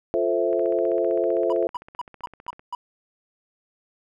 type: chord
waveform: sine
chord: F major seventh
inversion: none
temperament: equal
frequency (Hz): 349.2 / 440 / 523.3 / 659.3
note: F4 / A4 / C5 / E5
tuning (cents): 0 / 0 / 0 / 0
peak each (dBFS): -25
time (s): 0.14-1.67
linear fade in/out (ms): 0
type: click train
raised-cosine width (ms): 0.5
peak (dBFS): -29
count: 33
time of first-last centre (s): 0.53-2.595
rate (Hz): 15.5
type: tone bursts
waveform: triangle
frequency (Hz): 979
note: B5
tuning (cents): -15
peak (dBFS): -25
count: 6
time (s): 1.5-2.75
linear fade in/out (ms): 2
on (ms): 25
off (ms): 220
effects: none